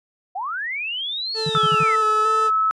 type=linear two-way sweep; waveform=sine; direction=up then down; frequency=698.5 to 4435 to 1911 Hz; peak=-24 dBFS; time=0.35-1.96 s; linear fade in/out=10 ms; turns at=1.35 s
type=tone with vibrato; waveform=40% pulse; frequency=435.5 Hz; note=A4; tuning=18 cents flat; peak=-24 dBFS; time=1.34-2.51 s; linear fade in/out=50 ms; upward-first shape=square; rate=2.2 Hz; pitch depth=23 cents each way
type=tone bursts; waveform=sine; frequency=155.56 Hz; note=D#3; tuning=in tune; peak=-22 dBFS; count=5; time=1.46-1.835 s; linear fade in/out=5 ms; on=35 ms; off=50 ms
type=tone with pitch glide; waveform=sine; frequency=1318.5 to 1298.8 Hz; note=E6 to E6; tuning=0 to -26 cents; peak=-16 dBFS; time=1.55-2.71 s; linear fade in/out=0 ms; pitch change=-26 cents; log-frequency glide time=1.89-1.97 s
effects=resampled to 22050 Hz